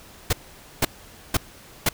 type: noise bursts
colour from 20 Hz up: pink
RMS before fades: -19 dBFS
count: 4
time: 0.3-1.89 s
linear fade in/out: 5 ms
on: 30 ms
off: 490 ms
effects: pink hiss -47 dBFS RMS until 1.93 s

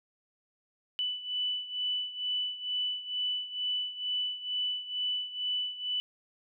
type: beating tone pair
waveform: sine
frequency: 2982 / 2984.2 Hz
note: F#7 / F#7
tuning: +13 / +14 cents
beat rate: 2.2 Hz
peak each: -32 / -36 dBFS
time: 0.99-6 s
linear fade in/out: 0 ms
effects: none

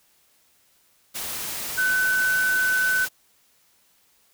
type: tone in noise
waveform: sine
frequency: 1510 Hz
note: F#6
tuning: 35 cents sharp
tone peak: -19 dBFS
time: 1.77-3.06 s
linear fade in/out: 20 ms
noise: white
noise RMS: -31 dBFS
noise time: 1.14-3.09 s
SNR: +9 dB
effects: white hiss -62 dBFS RMS until 4.33 s

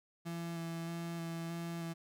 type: tone with vibrato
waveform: 35% pulse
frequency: 167.5 Hz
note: E3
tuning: 28 cents sharp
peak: -37 dBFS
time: 0.25-1.94 s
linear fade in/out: 20 ms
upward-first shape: square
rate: 1.6 Hz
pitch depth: 12 cents each way
effects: none

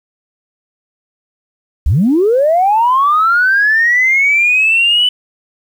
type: linear sweep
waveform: sine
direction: up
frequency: 51.2 to 3000 Hz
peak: -7 dBFS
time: 1.86-5.09 s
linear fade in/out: 5 ms
effects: tanh soft clip ceiling -3 dBFS + 7-bit

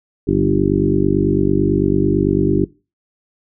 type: harmonic tone with a mistuned harmonic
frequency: 49 Hz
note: G1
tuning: in tune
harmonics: 1 / 2 / 3 / 4 / 5 / 6 / 7 / 8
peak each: -24 / -23 / -21 / -23 / -24 / -18 / -19 / -20 dBFS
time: 0.27-2.65 s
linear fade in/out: 10 ms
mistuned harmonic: 4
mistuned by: -22 cents
effects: noise-tail reverb RT60 0.3 s tail -21 dB re dry

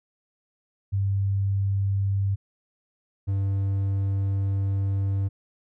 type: tone pair in turn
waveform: sine / triangle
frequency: 98.5 / 98.01 Hz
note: G2 / G2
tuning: +9 / 0 cents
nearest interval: unison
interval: 9 cents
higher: first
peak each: -21 / -20 dBFS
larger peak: second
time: 0.92-2.36 / 3.27-5.29 s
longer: second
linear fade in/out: 20 ms
effects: none

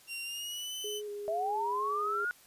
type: tone with pitch glide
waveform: sawtooth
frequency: 2762 to 3029 Hz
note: F7 to F#7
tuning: -20 to +40 cents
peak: -34 dBFS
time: 0.07-1.02 s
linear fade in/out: 50 ms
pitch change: +160 cents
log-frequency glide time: 0.23-0.74 s
type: tone with vibrato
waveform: sine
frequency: 414.6 Hz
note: G#4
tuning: 3 cents flat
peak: -37 dBFS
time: 0.84-2.25 s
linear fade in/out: 5 ms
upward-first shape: square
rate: 2.1 Hz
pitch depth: 17 cents each way
type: linear sweep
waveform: sine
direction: up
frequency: 630 to 1465 Hz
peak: -30 dBFS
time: 1.28-2.31 s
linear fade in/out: 0 ms
effects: white hiss -59 dBFS RMS until 2.46 s + resampled to 32000 Hz

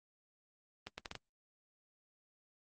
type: accelerating click train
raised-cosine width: 0.2 ms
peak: -24 dBFS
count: 5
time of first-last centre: 0.87-1.153 s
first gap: 110 ms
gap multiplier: 0.71
effects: Opus 24 kbps

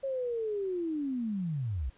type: linear sweep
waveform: sine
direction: down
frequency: 550 to 55 Hz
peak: -30 dBFS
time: 0.03-1.9 s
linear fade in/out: 10 ms
effects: pink hiss -63 dBFS RMS until 1.97 s + resampled to 8000 Hz

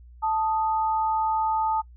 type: tone pair together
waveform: sine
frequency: 880 / 1244.5 Hz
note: A5 / D#6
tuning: 0 / 0 cents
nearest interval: tritone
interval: 600 cents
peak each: -22 / -30 dBFS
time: 0.22-1.82 s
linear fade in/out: 20 ms
effects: noise-tail reverb RT60 0.1 s tail -23 dB re dry + added 60 Hz sine -45 dBFS peak until 1.96 s

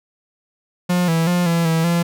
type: tone with pitch steps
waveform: 45% pulse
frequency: 178 / 164.2 / 176.7 / 168.2 / 163 / 170.8 Hz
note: F3 / E3 / F3 / E3 / E3 / F3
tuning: +33 / -6 / +21 / +35 / -19 / -38 cents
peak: -15 dBFS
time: 0.89-2.03 s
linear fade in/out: 10 ms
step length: 190 ms
effects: none

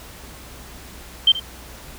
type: tone with echo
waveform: sine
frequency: 3136 Hz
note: G7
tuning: in tune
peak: -9 dBFS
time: 1.27-1.32 s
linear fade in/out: 5 ms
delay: 78 ms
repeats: 1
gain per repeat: -15 dB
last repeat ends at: 1.398 s
effects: added 61 Hz sine -43 dBFS peak until 1.98 s + pink hiss -41 dBFS RMS until 1.98 s

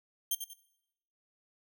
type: tone with echo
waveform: 5% pulse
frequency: 3174 Hz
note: G7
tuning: 21 cents sharp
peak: -20 dBFS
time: 0.31-0.35 s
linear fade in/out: 5 ms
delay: 93 ms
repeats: 2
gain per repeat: -8 dB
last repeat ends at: 0.536 s
effects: noise-tail reverb RT60 0.8 s tail -19 dB re dry

